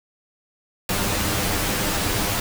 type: noise with comb filter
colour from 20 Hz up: pink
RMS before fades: -23 dBFS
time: 0.89-2.4 s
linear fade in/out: 2 ms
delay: 10 ms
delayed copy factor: +0.55
effects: none